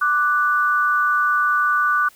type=tone pair together; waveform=sine; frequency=1174.7 / 1480 Hz; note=D6 / F#6; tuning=0 / 0 cents; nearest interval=major third; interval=400 cents; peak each=-18 / -18 dBFS; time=0.01-2.09 s; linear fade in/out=10 ms; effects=white hiss -51 dBFS RMS until 2.15 s